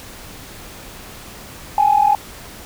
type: tone pair together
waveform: sine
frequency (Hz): 809.7 / 850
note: G#5 / G#5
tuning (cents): -44 / +40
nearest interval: minor second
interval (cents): 84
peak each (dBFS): -13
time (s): 1.78-2.15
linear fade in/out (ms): 2
effects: tanh soft clip ceiling -4 dBFS + pink hiss -37 dBFS RMS until 2.65 s